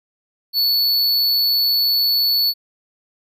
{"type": "tone", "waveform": "square", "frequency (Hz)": 4437, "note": "C#8", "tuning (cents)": 1, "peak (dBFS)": -15, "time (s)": [0.53, 2.54], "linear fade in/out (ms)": 50, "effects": []}